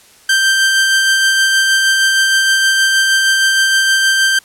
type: tone with tremolo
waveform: sawtooth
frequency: 1568 Hz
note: G6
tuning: in tune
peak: -5 dBFS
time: 0.29-4.39 s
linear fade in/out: 5 ms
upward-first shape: sine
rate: 6.4 Hz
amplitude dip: 25%
effects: white hiss -45 dBFS RMS until 4.44 s + low-pass 11000 Hz 12 dB/octave